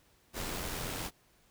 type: noise with amplitude modulation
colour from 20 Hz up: pink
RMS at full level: -36 dBFS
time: 0.33-1.11 s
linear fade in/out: 50 ms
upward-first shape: sine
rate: 87.7 Hz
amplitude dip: 40%
effects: pink hiss -67 dBFS RMS until 1.5 s